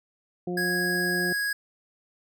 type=harmonic tone; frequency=178 Hz; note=F3; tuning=33 cents sharp; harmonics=1 / 2 / 3 / 4; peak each=-31 / -30 / -41 / -39 dBFS; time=0.47-1.33 s; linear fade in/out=5 ms
type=tone; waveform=square; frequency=1656 Hz; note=G#6; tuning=5 cents flat; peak=-26 dBFS; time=0.57-1.53 s; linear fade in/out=5 ms
effects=none